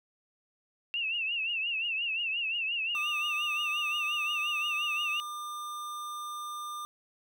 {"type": "tone with vibrato", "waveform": "sine", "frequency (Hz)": 2713, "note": "E7", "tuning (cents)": 49, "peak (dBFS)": -29, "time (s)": [0.94, 5.2], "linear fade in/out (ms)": 0, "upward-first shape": "triangle", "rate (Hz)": 5.7, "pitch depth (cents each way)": 120}
{"type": "tone", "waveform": "square", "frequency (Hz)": 1200, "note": "D6", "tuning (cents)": 37, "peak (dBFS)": -37, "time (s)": [2.95, 6.85], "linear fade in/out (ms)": 0}
{"effects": []}